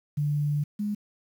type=tone pair in turn; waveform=sine; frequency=146.83 / 207.6 Hz; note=D3 / G#3; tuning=0 / 0 cents; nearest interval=tritone; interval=600 cents; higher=second; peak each=-23 / -26 dBFS; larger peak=first; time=0.17-0.64 / 0.79-0.95 s; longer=first; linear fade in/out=10 ms; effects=9-bit